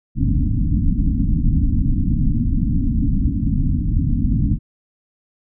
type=low-pass noise; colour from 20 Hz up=pink; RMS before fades=-17 dBFS; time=0.15-4.59 s; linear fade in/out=50 ms; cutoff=290 Hz; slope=96 dB/octave; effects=none